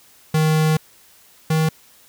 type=tone pair in turn; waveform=square; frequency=156.4 / 158.13 Hz; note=D#3 / D#3; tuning=+9 / +28 cents; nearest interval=unison; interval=19 cents; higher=second; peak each=-15 / -16 dBFS; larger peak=first; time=0.34-0.77 / 1.5-1.69 s; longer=first; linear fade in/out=5 ms; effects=white hiss -51 dBFS RMS until 2.08 s